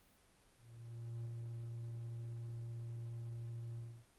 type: tone with ADSR envelope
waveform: triangle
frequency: 116.54 Hz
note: A#2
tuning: in tune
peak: -39 dBFS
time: 0.56-4.06 s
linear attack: 700 ms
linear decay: 11 ms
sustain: -2 dB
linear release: 280 ms
effects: pink hiss -69 dBFS RMS until 4.18 s + Opus 32 kbps